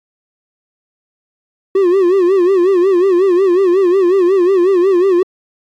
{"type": "tone with vibrato", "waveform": "triangle", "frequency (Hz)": 370, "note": "F#4", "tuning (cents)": 0, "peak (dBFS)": -6, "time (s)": [1.75, 5.23], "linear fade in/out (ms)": 5, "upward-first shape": "sine", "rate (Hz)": 5.5, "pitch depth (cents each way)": 120, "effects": ["AAC 48 kbps"]}